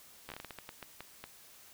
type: slowing click train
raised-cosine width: 0.3 ms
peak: -27 dBFS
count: 13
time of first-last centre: 0.29-1.24 s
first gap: 12 ms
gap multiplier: 1.31
effects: white hiss -57 dBFS RMS until 1.73 s